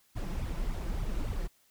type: noise with flanger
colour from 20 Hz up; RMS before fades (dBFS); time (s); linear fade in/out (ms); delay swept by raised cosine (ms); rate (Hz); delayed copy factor
brown; -33; 0.15-1.48; 20; 0.82 to 6.02; 3.5; +0.85
effects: white hiss -67 dBFS RMS until 1.7 s